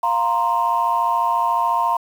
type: chord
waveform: sine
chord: F suspended fourth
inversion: none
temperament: equal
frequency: 698.5 / 932.3 / 1046.5 Hz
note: F5 / Bb5 / C6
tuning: 0 / 0 / 0 cents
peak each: -23 / -18 / -20 dBFS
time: 0.03-1.97 s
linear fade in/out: 5 ms
effects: tanh soft clip ceiling -8 dBFS + 7-bit